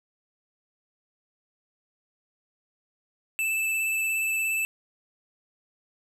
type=tone with vibrato; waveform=square; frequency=2637 Hz; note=E7; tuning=in tune; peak=-25 dBFS; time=3.39-4.65 s; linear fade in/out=0 ms; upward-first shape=square; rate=17 Hz; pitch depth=10 cents each way; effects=none